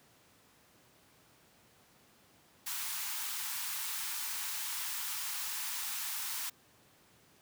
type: high-pass noise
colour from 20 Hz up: white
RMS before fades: -38 dBFS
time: 2.66-6.5 s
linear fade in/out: 10 ms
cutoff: 810 Hz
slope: 96 dB/octave
effects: pink hiss -64 dBFS RMS until 7.41 s + high-pass 100 Hz 12 dB/octave